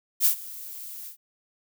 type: noise with ADSR envelope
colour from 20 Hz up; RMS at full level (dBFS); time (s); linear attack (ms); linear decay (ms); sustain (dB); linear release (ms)
violet; -18; 0.2-1.17; 56; 95; -21; 96
effects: none